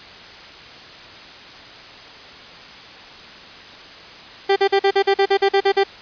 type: tone bursts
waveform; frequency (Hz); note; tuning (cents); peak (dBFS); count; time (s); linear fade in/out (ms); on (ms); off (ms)
30% pulse; 393.7; G4; +8; -10; 12; 4.49-5.838; 10; 72; 44
effects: white hiss -39 dBFS RMS until 6.01 s + resampled to 11025 Hz